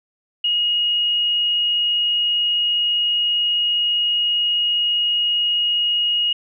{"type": "tone", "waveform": "sine", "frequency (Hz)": 2879, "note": "F#7", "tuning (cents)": -48, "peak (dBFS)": -16, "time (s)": [0.44, 6.33], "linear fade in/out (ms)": 5, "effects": []}